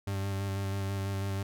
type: tone with vibrato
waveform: 40% pulse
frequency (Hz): 98.1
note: G2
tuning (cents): +2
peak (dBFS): -30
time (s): 0.07-1.43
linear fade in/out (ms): 5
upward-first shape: square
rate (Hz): 6.1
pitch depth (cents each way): 15
effects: none